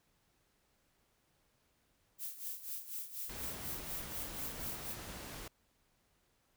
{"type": "noise with tremolo", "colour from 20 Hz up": "violet", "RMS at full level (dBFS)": -41, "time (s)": [2.18, 4.96], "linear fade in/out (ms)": 50, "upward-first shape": "sine", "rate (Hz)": 4.1, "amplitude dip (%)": 75}
{"type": "noise", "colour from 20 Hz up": "pink", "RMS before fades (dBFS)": -47, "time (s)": [3.29, 5.48], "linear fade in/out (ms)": 5}
{"effects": ["pink hiss -75 dBFS RMS until 6.56 s"]}